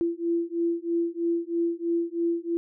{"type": "beating tone pair", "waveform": "sine", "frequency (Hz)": [337.1, 340.2], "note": ["E4", "F4"], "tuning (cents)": [39, -45], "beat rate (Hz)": 3.1, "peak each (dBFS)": -27, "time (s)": [0.01, 2.57], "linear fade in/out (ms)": 0, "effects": []}